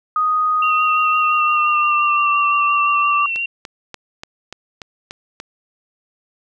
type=tone with pitch glide; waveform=sine; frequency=1244.5 to 1167.9 Hz; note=D#6 to D6; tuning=0 to -10 cents; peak=-14 dBFS; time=0.16-3.26 s; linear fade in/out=2 ms; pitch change=-110 cents; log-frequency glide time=1.16-2.36 s
type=tone with vibrato; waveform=sine; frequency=2730 Hz; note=F7; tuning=40 cents flat; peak=-19 dBFS; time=0.62-3.46 s; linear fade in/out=5 ms; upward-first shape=sine; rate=5.8 Hz; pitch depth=22 cents each way
type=click train; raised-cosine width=0.2 ms; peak=-14 dBFS; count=8; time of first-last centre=3.36-5.401 s; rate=3.43 Hz
effects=none